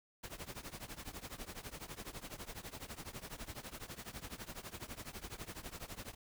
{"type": "noise with tremolo", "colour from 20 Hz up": "pink", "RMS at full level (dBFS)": -44, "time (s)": [0.23, 6.15], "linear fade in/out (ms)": 10, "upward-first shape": "triangle", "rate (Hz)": 12, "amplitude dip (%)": 95, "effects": []}